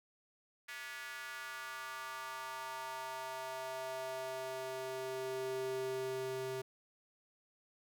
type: tone with high-pass filter sweep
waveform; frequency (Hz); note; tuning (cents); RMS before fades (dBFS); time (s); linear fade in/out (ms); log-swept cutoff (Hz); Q
square; 130.81; C3; 0; -42; 0.68-6.62; 10; 1800 to 290; 2.7
effects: none